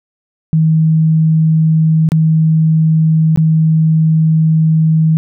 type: tone with dropouts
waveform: sine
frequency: 159.1 Hz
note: D#3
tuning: 39 cents sharp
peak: -7 dBFS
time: 0.53-5.17 s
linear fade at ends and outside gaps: 0 ms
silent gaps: 2.089-2.119 / 3.36-3.374 s
effects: none